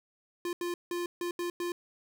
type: tone bursts at uneven times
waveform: square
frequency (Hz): 349.2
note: F4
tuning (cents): 0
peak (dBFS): -32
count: 6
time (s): 0.45-0.53 / 0.61-0.74 / 0.91-1.06 / 1.21-1.31 / 1.39-1.5 / 1.6-1.72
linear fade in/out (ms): 2
effects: none